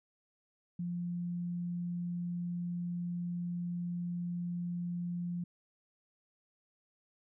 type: tone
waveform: sine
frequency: 174.61 Hz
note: F3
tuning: in tune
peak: -34 dBFS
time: 0.79-5.44 s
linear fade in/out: 5 ms
effects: none